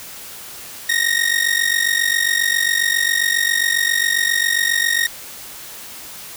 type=ring-modulated tone; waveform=sawtooth; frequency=1864.7 Hz; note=A#6; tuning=in tune; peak=-9 dBFS; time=0.89-5.07 s; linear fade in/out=0 ms; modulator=23.7 Hz; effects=white hiss -35 dBFS RMS until 6.36 s